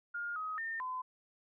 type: tone with pitch steps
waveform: sine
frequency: 1416 / 1263 / 1814 / 1019 Hz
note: F6 / D#6 / A#6 / C6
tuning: +23 / +26 / -48 / -46 cents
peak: -36 dBFS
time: 0.14-1.02 s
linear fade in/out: 10 ms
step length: 220 ms
effects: none